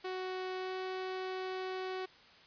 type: tone with pitch glide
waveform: sawtooth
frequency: 371.7 to 373.9 Hz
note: F#4 to F#4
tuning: +8 to +18 cents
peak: -33 dBFS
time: 0.04-2.06 s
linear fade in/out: 10 ms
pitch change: +10 cents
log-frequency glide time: 0.57-0.74 s
effects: white hiss -59 dBFS RMS until 2.46 s + resampled to 11025 Hz